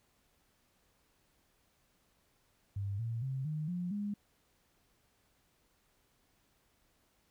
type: tone with pitch steps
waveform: sine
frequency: 99.6 / 115.07 / 132.95 / 153.6 / 177.47 / 205 Hz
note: G2 / A#2 / C3 / D#3 / F3 / G#3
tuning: +28 / -22 / +28 / -22 / +28 / -22 cents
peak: -34 dBFS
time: 2.76-4.14 s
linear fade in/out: 5 ms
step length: 230 ms
effects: pink hiss -73 dBFS RMS until 7.3 s